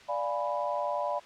sine chord, D diminished seventh, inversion none, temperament equal, 587.3 / 698.5 / 830.6 / 987.8 Hz, D5 / F5 / Ab5 / Cb6, 0 / 0 / 0 / 0 cents, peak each -32 / -35 / -37 / -33 dBFS, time 0.08-1.2 s, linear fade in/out 20 ms, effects white hiss -52 dBFS RMS until 1.25 s + low-pass 4000 Hz 12 dB/octave

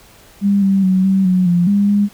sine tone with pitch steps, 200.4 / 194.6 / 187.1 / 192.3 / 183.4 / 174.7 / 202 / 204 Hz, G3 / G3 / F#3 / G3 / F#3 / F3 / G#3 / G#3, +38 / -12 / +20 / -33 / -15 / +1 / -48 / -31 cents, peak -10 dBFS, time 0.41-2.09 s, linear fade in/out 50 ms, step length 210 ms, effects pink hiss -45 dBFS RMS until 2.13 s

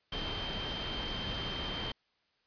sine tone in noise, 3136 Hz, G7, in tune, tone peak -39 dBFS, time 0.12-1.92 s, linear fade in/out 5 ms, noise pink, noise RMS -38 dBFS, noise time 0.12-1.92 s, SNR -4 dB, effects white hiss -74 dBFS RMS until 2.46 s + resampled to 11025 Hz

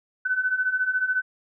sine beating tone pair, 1500 / 1514 Hz, F#6 / F#6, +23 / +39 cents, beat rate 14 Hz, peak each -27 / -23 dBFS, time 0.25-1.22 s, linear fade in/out 10 ms, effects none

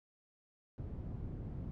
white low-pass noise, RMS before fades -43 dBFS, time 0.78-1.71 s, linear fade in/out 0 ms, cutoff 140 Hz, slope 12 dB/octave, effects none

